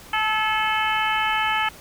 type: harmonic tone with a mistuned harmonic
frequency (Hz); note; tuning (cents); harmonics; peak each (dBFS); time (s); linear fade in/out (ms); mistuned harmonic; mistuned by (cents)
435; A4; -20; 2 / 3 / 4 / 5 / 6 / 7; -24 / -26 / -27 / -28 / -29 / -29; 0.13-1.69; 5; 4; -26
effects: pink hiss -44 dBFS RMS until 1.8 s